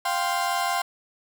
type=chord; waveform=35% pulse; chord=F suspended second; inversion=none; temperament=equal; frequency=698.5 / 784 / 1046.5 Hz; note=F5 / G5 / C6; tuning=0 / 0 / 0 cents; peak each=-26 dBFS; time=0.05-0.82 s; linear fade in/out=5 ms; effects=none